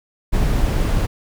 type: noise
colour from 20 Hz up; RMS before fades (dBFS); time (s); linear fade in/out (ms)
brown; -17; 0.32-1.07; 20
effects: none